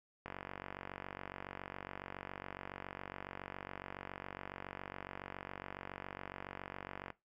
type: click train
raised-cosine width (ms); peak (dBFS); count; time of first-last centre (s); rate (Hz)
0.5; -28; 324; 0.26-7.103; 47.2
effects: noise-tail reverb RT60 0.2 s tail -18 dB re dry